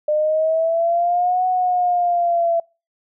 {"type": "exponential two-way sweep", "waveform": "sine", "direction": "up then down", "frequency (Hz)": [601, 740, 671], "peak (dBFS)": -15, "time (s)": [0.08, 2.6], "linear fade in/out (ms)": 5, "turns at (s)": 1.46, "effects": ["noise-tail reverb RT60 0.3 s tail -26 dB re dry"]}